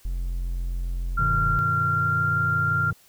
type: tone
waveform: triangle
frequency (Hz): 43.65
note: F1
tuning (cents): 0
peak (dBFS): -23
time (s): 0.05-1.59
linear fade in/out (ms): 0
type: tone with pitch glide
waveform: sine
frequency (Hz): 1379 to 1388.6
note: F6 to F6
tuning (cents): -22 to -10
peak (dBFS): -21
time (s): 1.17-2.91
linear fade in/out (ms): 10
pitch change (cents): +12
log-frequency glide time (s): 1.87-2.26
type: chord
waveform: triangle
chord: G augmented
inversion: none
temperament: equal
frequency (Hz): 98 / 123.47 / 155.56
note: G2 / B2 / D#3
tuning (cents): 0 / 0 / 0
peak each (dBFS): -28 / -28 / -27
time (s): 1.19-2.93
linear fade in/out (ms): 5
effects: white hiss -56 dBFS RMS until 3.08 s